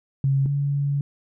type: tone pair in turn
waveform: sine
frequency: 136.8 / 141.75 Hz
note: C#3 / C#3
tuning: -23 / +39 cents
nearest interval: minor second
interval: 62 cents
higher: second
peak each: -17 / -20 dBFS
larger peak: first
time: 0.24-0.46 / 0.46-1.01 s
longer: second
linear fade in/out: 2 ms
effects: none